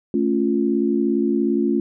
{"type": "chord", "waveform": "sine", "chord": "A augmented", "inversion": "none", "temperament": "equal", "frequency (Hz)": [220, 277.2, 349.2], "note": ["A3", "C#4", "E#4"], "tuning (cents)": [0, 0, 0], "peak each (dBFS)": -21, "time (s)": [0.14, 1.8], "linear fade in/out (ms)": 2, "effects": []}